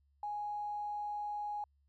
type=tone with tanh clipping; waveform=triangle; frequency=830.6 Hz; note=G#5; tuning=in tune; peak=-36 dBFS; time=0.23-1.64 s; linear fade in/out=2 ms; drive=3 dB; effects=added 70 Hz sine -69 dBFS peak until 1.88 s